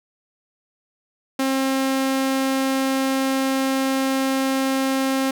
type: tone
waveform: sawtooth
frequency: 267.1 Hz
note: C4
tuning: 36 cents sharp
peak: -15 dBFS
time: 1.39-5.31 s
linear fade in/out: 5 ms
effects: none